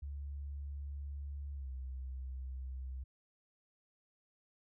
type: tone with pitch glide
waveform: sine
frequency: 70.8 to 64.92 Hz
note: C#2 to C2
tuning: +37 to -13 cents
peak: -40 dBFS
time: 0.02-3.04 s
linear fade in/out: 10 ms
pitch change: -150 cents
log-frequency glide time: 1.54-1.7 s
effects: none